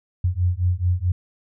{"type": "beating tone pair", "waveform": "sine", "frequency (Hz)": [87.4, 92], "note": ["F2", "F#2"], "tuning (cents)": [2, -9], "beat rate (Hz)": 4.6, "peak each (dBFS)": -21, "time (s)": [0.24, 1.12], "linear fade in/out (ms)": 5, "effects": []}